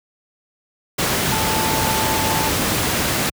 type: tone in noise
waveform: sine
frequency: 880 Hz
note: A5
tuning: in tune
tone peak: -23 dBFS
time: 1.31-2.5 s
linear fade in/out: 10 ms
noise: pink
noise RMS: -19 dBFS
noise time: 0.98-3.3 s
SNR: -7 dB
effects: high-pass 80 Hz 12 dB/octave